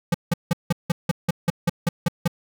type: tone bursts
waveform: square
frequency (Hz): 171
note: F3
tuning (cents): -36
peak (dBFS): -17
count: 12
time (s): 0.12-2.278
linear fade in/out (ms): 5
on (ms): 24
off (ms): 170
effects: none